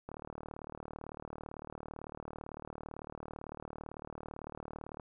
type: click train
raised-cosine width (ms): 1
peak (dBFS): -29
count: 187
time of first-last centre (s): 0.09-4.998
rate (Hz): 37.9
effects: none